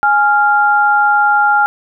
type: tone pair together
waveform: sine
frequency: 830.6 / 1393.1 Hz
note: G#5 / F6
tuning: 0 / -5 cents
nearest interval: major sixth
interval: 895 cents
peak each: -11 dBFS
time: 0.03-1.66 s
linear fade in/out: 0 ms
effects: none